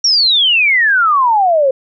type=exponential sweep; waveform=sine; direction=down; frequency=5700 to 515 Hz; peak=-8 dBFS; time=0.04-1.71 s; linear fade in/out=5 ms; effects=none